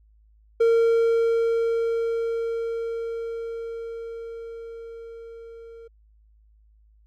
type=tone with level ramp; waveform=triangle; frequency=459.6 Hz; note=A#4; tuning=25 cents flat; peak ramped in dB=-13 to -39 dBFS; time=0.6-5.88 s; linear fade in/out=10 ms; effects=added 53 Hz sine -54 dBFS peak until 7.06 s